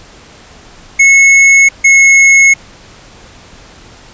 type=tone pair in turn; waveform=square; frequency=2189 / 2180 Hz; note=C#7 / C#7; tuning=-22 / -29 cents; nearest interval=unison; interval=7 cents; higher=first; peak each=-3 dBFS; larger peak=neither; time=0.99-1.69 / 1.84-2.54 s; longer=neither; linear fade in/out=10 ms; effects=pink hiss -37 dBFS RMS until 4.13 s + resampled to 16000 Hz